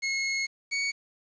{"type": "tone pair in turn", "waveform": "sawtooth", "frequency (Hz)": [2169, 2235], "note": ["C#7", "C#7"], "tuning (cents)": [-38, 14], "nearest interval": "minor second", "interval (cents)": 52, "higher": "second", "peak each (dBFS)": [-23, -23], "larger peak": "neither", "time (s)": [[0.02, 0.47], [0.71, 0.92]], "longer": "first", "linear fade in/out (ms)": 20, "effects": ["resampled to 16000 Hz", "9-bit"]}